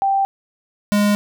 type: tone pair in turn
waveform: sine / square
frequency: 784 / 206.1 Hz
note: G5 / G#3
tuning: 0 / -13 cents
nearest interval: octave + major seventh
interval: 2313 cents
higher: first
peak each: -14 dBFS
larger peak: neither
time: 0.02-0.25 / 0.92-1.15 s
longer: neither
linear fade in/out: 0 ms
effects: none